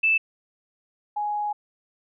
sine tone pair in turn, 2637 / 833.5 Hz, E7 / G#5, 0 / +6 cents, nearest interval octave + minor sixth, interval 1994 cents, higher first, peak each -17 / -24 dBFS, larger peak first, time 0.03-0.18 / 1.16-1.53 s, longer second, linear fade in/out 10 ms, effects none

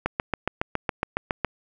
click train, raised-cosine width 0.5 ms, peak -8 dBFS, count 11, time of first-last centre 0.06-1.447 s, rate 7.21 Hz, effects none

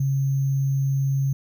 sine tone with sample-and-hold, 136.3 Hz, C#3, 29 cents flat, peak -19 dBFS, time 0-1.33 s, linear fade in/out 5 ms, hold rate 6300 Hz, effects none

